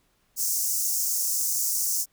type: high-pass noise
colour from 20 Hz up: pink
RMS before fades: -26 dBFS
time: 0.36-2.06 s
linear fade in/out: 50 ms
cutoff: 5600 Hz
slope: 48 dB/octave
effects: pink hiss -68 dBFS RMS until 2.12 s